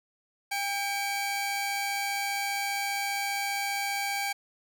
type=tone pair together; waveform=sawtooth; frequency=800 / 2285 Hz; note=G5 / D7; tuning=+35 / -48 cents; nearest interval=octave + tritone; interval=1817 cents; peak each=-27 / -29 dBFS; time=0.51-4.33 s; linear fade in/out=10 ms; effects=none